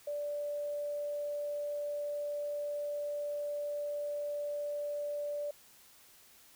sine tone, 584 Hz, D5, 10 cents flat, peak -34 dBFS, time 0.07-5.51 s, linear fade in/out 5 ms, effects white hiss -60 dBFS RMS until 6.55 s

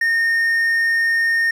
triangle tone, 1835 Hz, A#6, 28 cents flat, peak -13 dBFS, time 0.01-1.51 s, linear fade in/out 5 ms, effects none

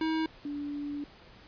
square / sine tone pair in turn, 318.9 / 289.6 Hz, D#4 / D4, +43 / -24 cents, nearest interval major second, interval 167 cents, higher first, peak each -28 / -33 dBFS, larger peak first, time 0.01-0.26 / 0.45-1.04 s, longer second, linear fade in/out 2 ms, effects pink hiss -54 dBFS RMS until 1.47 s + resampled to 11025 Hz

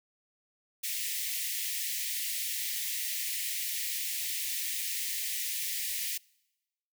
white high-pass noise, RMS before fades -34 dBFS, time 0.83-6.18 s, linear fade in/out 10 ms, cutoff 1800 Hz, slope 96 dB/octave, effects noise-tail reverb RT60 1.0 s tail -26 dB re dry

